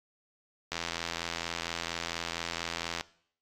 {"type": "click train", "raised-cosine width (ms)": 0.2, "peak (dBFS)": -15, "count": 194, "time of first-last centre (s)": [0.72, 3.009], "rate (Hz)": 84.3, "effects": ["noise-tail reverb RT60 0.6 s tail -20 dB re dry", "AAC 64 kbps"]}